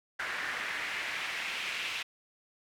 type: noise with band-pass filter sweep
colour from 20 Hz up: pink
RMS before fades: -36 dBFS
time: 0.19-2.03 s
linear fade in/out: 10 ms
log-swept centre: 1700 to 2700 Hz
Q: 2.4
effects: none